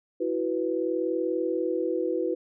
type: chord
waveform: sine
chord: E suspended second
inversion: none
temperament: equal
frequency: 329.6 / 370 / 493.9 Hz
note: E4 / F#4 / B4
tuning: 0 / 0 / 0 cents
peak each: -29 dBFS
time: 0.2-2.35 s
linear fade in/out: 10 ms
effects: none